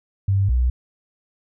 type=tone pair in turn; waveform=sine; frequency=98 / 61.74 Hz; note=G2 / B1; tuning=0 / 0 cents; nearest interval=minor sixth; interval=800 cents; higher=first; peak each=-15 dBFS; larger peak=neither; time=0.28-0.49 / 0.49-0.7 s; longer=neither; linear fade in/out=5 ms; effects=none